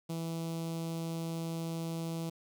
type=tone with notch filter; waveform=sawtooth; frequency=164.81 Hz; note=E3; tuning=in tune; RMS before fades=-37 dBFS; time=0.09-2.3 s; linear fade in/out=10 ms; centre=1700 Hz; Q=0.76; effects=11-bit